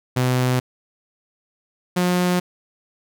sawtooth tone pair in turn, 126.7 / 179.18 Hz, B2 / F3, +45 / +45 cents, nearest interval tritone, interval 600 cents, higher second, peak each -13 dBFS, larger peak neither, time 0.16-0.6 / 1.96-2.4 s, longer neither, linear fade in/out 10 ms, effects none

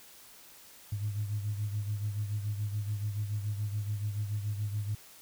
sine beating tone pair, 103.3 / 110.3 Hz, G#2 / A2, -9 / +5 cents, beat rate 7 Hz, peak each -31 / -38 dBFS, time 0.92-4.95 s, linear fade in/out 5 ms, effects tanh soft clip ceiling -24 dBFS + white hiss -54 dBFS RMS until 5.21 s

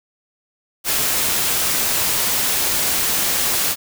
white noise, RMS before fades -19 dBFS, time 0.84-3.76 s, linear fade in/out 50 ms, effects none

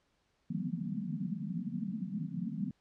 pink band-pass noise, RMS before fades -37 dBFS, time 0.5-2.71 s, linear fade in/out 5 ms, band 150 to 250 Hz, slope 96 dB/octave, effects pink hiss -75 dBFS RMS until 2.8 s + low-pass 6000 Hz 12 dB/octave

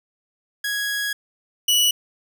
sawtooth tone pair in turn, 1661.2 / 2943 Hz, G#6 / F#7, 0 / -10 cents, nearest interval minor seventh, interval 990 cents, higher second, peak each -19 / -12 dBFS, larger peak second, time 0.64-1.13 / 1.68-1.91 s, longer first, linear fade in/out 5 ms, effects none

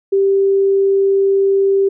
sine tone, 392 Hz, G4, in tune, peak -10 dBFS, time 0.12-1.89 s, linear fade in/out 10 ms, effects none

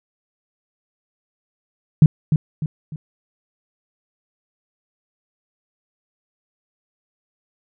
sine tone with echo, 152.8 Hz, D#3, 31 cents flat, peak -4 dBFS, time 2.02-2.06 s, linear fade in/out 2 ms, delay 300 ms, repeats 3, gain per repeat -8 dB, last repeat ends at 2.96 s, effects none

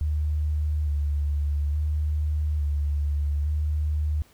sine tone with vibrato, 74.2 Hz, D2, 18 cents sharp, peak -22 dBFS, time 0.01-4.22 s, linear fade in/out 0 ms, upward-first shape square, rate 0.58 Hz, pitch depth 32 cents each way, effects pink hiss -58 dBFS RMS until 4.33 s

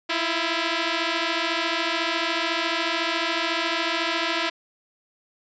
5% pulse beating tone pair, 325.6 / 339.6 Hz, E4 / F4, -21 / -48 cents, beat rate 14 Hz, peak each -14 dBFS, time 0.09-4.5 s, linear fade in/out 10 ms, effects resampled to 16000 Hz

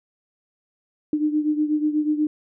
sine beating tone pair, 300.9 / 309.1 Hz, D4 / D#4, +42 / -11 cents, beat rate 8.2 Hz, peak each -20 / -25 dBFS, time 1.13-2.27 s, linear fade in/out 2 ms, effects none

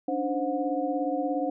sine tone cluster, 282.9 / 299.9 / 522 / 725 Hz, C#4 / D4 / C5 / F#5, +35 / +36 / -4 / -35 cents, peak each -31 dBFS, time 0.08-1.5 s, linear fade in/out 5 ms, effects none

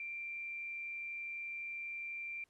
sine tone with amplitude modulation, 2363 Hz, D7, 10 cents sharp, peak -39 dBFS, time 0-2.44 s, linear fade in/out 2 ms, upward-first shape sine, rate 152 Hz, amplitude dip 25%, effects pink hiss -75 dBFS RMS until 2.49 s + low-pass 11000 Hz 12 dB/octave

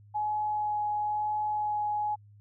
sine tone with vibrato, 842 Hz, G#5, 24 cents sharp, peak -27 dBFS, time 0.14-2.16 s, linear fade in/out 20 ms, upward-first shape sine, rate 1 Hz, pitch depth 9 cents each way, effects added 103 Hz sine -52 dBFS peak until 2.4 s

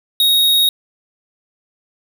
square tone, 3758 Hz, A#7, 13 cents sharp, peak -11 dBFS, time 0.2-0.69 s, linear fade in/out 2 ms, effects none

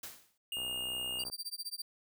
white noise with exponential decay, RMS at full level -41 dBFS, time 0.03-0.38 s, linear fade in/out 5 ms, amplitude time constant 75 ms
square tone, 2834 Hz, F7, 25 cents sharp, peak -36 dBFS, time 0.52-1.24 s, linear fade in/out 2 ms
click train, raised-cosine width 1 ms, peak -35 dBFS, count 47, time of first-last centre 0.57-1.299 s, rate 63.1 Hz
sawtooth tone with tremolo, 4681 Hz, D8, 7 cents flat, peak -33 dBFS, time 1.19-1.82 s, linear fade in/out 5 ms, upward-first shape sine, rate 15 Hz, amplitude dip 100%
effects none

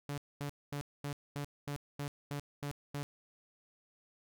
sawtooth tone bursts, 143.8 Hz, D3, 36 cents flat, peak -33 dBFS, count 10, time 0.09-3.03 s, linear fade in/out 0 ms, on 87 ms, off 230 ms, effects none

